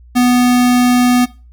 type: tone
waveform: square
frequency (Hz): 246.9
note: B3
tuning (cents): 0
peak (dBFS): -9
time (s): 0.15-1.26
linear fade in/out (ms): 20
effects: noise-tail reverb RT60 0.3 s tail -18 dB re dry + added 60 Hz sine -38 dBFS peak until 1.52 s